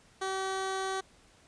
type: tone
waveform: 15% pulse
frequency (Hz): 382.4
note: G4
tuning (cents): -43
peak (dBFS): -25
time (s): 0.21-1.01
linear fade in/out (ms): 10
effects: pink hiss -61 dBFS RMS until 1.47 s + resampled to 22050 Hz